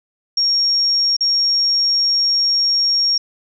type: tone with dropouts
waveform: sine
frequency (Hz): 5560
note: F8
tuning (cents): -9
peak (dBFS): -13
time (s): 0.37-3.18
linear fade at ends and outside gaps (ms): 5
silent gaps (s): 1.167-1.207
effects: none